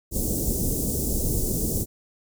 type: band-stop noise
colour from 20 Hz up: pink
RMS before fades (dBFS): -25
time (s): 0.11-1.86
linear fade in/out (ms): 50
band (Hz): 460 to 6900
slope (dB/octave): 24
effects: none